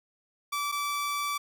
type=tone pair in turn; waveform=sawtooth; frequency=1158 / 1158 Hz; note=D6 / D6; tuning=-25 / -25 cents; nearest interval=unison; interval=0 cents; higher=neither; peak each=-25 dBFS; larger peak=neither; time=0.52-0.72 / 0.72-1.38 s; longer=second; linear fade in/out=10 ms; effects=none